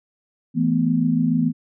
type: chord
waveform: sine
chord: E suspended fourth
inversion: none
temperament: equal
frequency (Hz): 164.81 / 220 / 246.9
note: E3 / A3 / B3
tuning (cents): 0 / 0 / 0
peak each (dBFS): -21 / -23 / -19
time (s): 0.54-1.53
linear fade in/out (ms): 50
effects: none